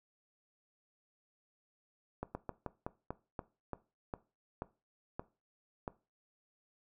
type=slowing click train; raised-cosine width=1 ms; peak=-24 dBFS; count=12; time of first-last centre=2.23-5.878 s; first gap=120 ms; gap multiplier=1.19; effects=noise-tail reverb RT60 0.3 s tail -18 dB re dry